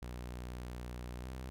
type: tone with pitch glide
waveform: sawtooth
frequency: 61.1 to 63.92 Hz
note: B1 to C2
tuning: -18 to -40 cents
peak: -38 dBFS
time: 0.02-1.5 s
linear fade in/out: 0 ms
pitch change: +78 cents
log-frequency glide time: 1.21-1.27 s
effects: none